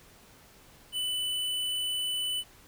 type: tone with hard clipping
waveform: sine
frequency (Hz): 2989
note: F#7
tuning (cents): +17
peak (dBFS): -30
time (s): 0.92-2.44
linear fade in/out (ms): 50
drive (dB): 15
effects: pink hiss -56 dBFS RMS until 2.67 s